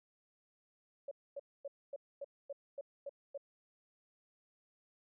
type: tone bursts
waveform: sine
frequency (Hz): 561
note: C#5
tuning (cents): +21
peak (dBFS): -40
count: 9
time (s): 1.08-3.377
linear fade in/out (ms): 5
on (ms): 33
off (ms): 250
effects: none